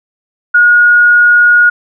sine tone, 1442 Hz, F#6, 45 cents flat, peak -3 dBFS, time 0.54-1.7 s, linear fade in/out 10 ms, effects none

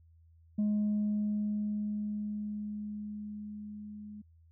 sine tone with level ramp, 209.4 Hz, G#3, 15 cents sharp, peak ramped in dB -24 to -43 dBFS, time 0.58-4.22 s, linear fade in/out 10 ms, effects tanh soft clip ceiling -25 dBFS + added 82 Hz sine -58 dBFS peak until 4.51 s

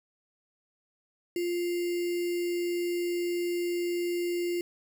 sine tone with sample-and-hold, 349.2 Hz, F4, in tune, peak -27 dBFS, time 1.36-4.61 s, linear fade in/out 2 ms, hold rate 2450 Hz, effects none

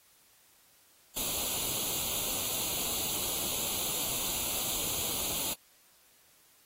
white noise with comb filter, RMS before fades -33 dBFS, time 1.16-5.54 s, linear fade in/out 10 ms, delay 0.28 ms, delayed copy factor +0.85, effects white hiss -63 dBFS RMS until 6.65 s + AAC 48 kbps

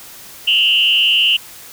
sine tone with frequency modulation, 2900 Hz, F#7, 35 cents flat, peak -10 dBFS, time 0.47-1.37 s, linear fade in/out 10 ms, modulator 150 Hz, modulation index 1.2, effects white hiss -37 dBFS RMS until 1.72 s

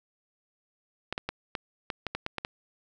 clicks, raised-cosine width 0.3 ms, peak -15 dBFS, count 10, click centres 1.126 / 1.179 / 1.29 / 1.552 / 1.902 / 2.067 / 2.15 / 2.264 / 2.383 / 2.449 s, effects none

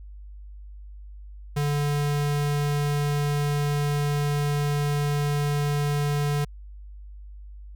square tone, 145.4 Hz, D3, 17 cents flat, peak -23 dBFS, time 1.56-6.45 s, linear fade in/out 10 ms, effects added 50 Hz sine -39 dBFS peak until 7.75 s

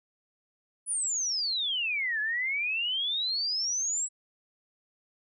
sine exponential two-way sweep, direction down then up, 10050 to 1685 to 7900 Hz, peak -27 dBFS, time 0.86-4.09 s, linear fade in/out 50 ms, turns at 2.2 s, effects none

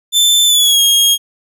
sawtooth tone with pitch glide, 3537 to 3262 Hz, A7 to G#7, +8 to -32 cents, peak -5 dBFS, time 0.12-1.18 s, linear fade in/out 50 ms, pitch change -140 cents, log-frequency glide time 0.46-0.81 s, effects none

